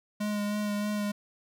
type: tone with vibrato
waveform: square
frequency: 207.7 Hz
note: G#3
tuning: in tune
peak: -29 dBFS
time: 0.2-1.12 s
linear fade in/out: 10 ms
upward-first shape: sine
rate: 3.2 Hz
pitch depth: 18 cents each way
effects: none